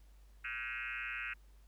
sine tone with frequency modulation, 2029 Hz, B6, 46 cents sharp, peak -38 dBFS, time 0.44-1.34 s, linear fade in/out 10 ms, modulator 121 Hz, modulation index 5.4, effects added 50 Hz sine -57 dBFS peak until 1.67 s + pink hiss -72 dBFS RMS until 1.67 s

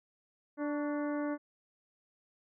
harmonic tone with a mistuned harmonic, 293.7 Hz, D4, in tune, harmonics 1 / 2 / 3 / 4 / 5 / 6 / 7, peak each -33 / -38 / -46 / -46 / -47 / -52 / -55 dBFS, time 0.57-1.38 s, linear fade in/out 50 ms, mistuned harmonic 4, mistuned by -56 cents, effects none

